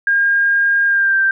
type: tone with pitch glide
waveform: sine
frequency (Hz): 1615 to 1571.7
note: G#6 to G6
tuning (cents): -49 to +4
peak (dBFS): -11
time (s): 0.07-1.31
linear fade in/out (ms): 2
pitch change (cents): -47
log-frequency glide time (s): 0.86-1.19
effects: none